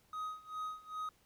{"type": "tone with tremolo", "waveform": "triangle", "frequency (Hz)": 1256, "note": "D#6", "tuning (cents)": 16, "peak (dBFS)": -35, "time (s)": [0.13, 1.09], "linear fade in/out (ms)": 2, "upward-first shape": "sine", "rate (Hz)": 2.5, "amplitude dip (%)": 90, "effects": ["pink hiss -70 dBFS RMS until 1.25 s"]}